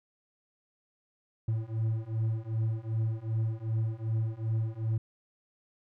triangle beating tone pair, 110 / 112.6 Hz, A2 / A2, 0 / +40 cents, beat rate 2.6 Hz, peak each -30 / -29 dBFS, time 1.48-4.98 s, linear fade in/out 5 ms, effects none

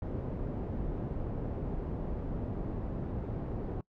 pink low-pass noise, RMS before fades -36 dBFS, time 0.02-3.81 s, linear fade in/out 2 ms, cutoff 470 Hz, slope 12 dB/octave, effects noise-tail reverb RT60 0.1 s tail -22 dB re dry

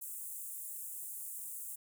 pink high-pass noise, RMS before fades -44 dBFS, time 0.01-1.76 s, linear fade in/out 10 ms, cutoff 7900 Hz, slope 48 dB/octave, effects none

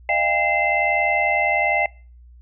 sine tone cluster, 610 / 691 / 802 / 2072 / 2661 Hz, D#5 / F5 / G5 / C7 / E7, -34 / -19 / +39 / -17 / +16 cents, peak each -25 / -24 / -24 / -20 / -28 dBFS, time 0.09-1.86 s, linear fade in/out 2 ms, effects noise-tail reverb RT60 0.4 s tail -25 dB re dry + added 60 Hz sine -43 dBFS peak until 2.41 s

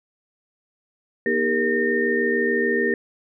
sine tone cluster, 240.3 / 313.7 / 400.1 / 466.9 / 1828 Hz, B3 / D#4 / G4 / A#4 / A#6, -47 / +14 / +35 / +3 / -34 cents, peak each -26 / -30 / -23 / -25 / -23 dBFS, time 1.26-2.94 s, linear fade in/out 2 ms, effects none

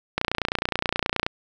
click train, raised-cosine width 0.3 ms, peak -6 dBFS, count 33, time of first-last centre 0.18-1.265 s, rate 29.5 Hz, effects none

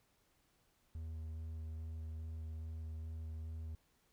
triangle tone with vibrato, 79.8 Hz, D#2, 44 cents sharp, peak -40 dBFS, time 0.95-3.75 s, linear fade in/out 0 ms, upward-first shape square, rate 2.4 Hz, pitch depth 9 cents each way, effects pink hiss -75 dBFS RMS until 4.12 s

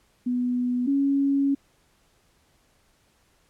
sine tone pair in turn, 246.9 / 277.7 Hz, B3 / C#4, 0 / +3 cents, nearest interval major second, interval 203 cents, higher second, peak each -22 / -19 dBFS, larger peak second, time 0.26-0.87 / 0.87-1.55 s, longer second, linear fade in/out 10 ms, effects pink hiss -64 dBFS RMS until 3.49 s + low-pass 12000 Hz 12 dB/octave

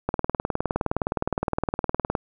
click train, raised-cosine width 1 ms, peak -9 dBFS, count 41, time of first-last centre 0.09-2.152 s, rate 19.4 Hz, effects none

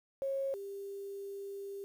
sine tone pair in turn, 544 / 397 Hz, C#5 / G4, -33 / +22 cents, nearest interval perfect fourth, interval 545 cents, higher first, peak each -32 / -40 dBFS, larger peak first, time 0.22-0.54 / 0.54-1.84 s, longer second, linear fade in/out 0 ms, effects 10-bit

